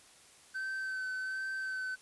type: tone with vibrato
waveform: triangle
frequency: 1535 Hz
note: G6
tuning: 37 cents flat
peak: -33 dBFS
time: 0.54-1.96 s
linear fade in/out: 20 ms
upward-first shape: sine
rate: 1.3 Hz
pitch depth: 18 cents each way
effects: white hiss -59 dBFS RMS until 2.01 s + resampled to 24000 Hz